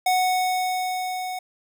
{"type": "tone with level ramp", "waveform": "square", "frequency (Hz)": 738, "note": "F#5", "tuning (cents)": -5, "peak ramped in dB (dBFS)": [-18, -29], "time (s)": [0.06, 1.39], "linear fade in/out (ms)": 5, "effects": []}